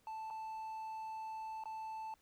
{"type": "tone with dropouts", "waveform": "triangle", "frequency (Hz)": 880, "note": "A5", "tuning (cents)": 0, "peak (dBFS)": -40, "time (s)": [0.07, 2.14], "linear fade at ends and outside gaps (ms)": 1, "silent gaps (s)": [[0.302, 0.307], [1.638, 1.656]], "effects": ["pink hiss -73 dBFS RMS until 2.21 s"]}